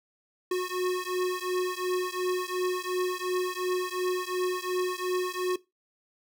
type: beating tone pair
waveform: square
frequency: 363.5 / 366.3 Hz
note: F#4 / F#4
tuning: -31 / -17 cents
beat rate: 2.8 Hz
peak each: -31 dBFS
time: 0.51-5.56 s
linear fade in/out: 5 ms
effects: noise-tail reverb RT60 0.2 s tail -18 dB re dry